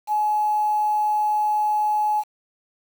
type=tone with quantisation; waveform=sine; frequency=846 Hz; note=G#5; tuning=32 cents sharp; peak=-18 dBFS; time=0.07-2.24 s; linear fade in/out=50 ms; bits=7; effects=none